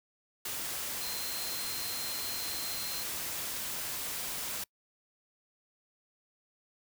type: tone in noise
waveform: sine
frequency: 4147 Hz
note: C8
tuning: 16 cents flat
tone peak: -40 dBFS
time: 1.01-3.03 s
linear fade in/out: 5 ms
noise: white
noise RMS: -37 dBFS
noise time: 0.45-4.64 s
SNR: -6 dB
effects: noise-tail reverb RT60 0.1 s tail -26 dB re dry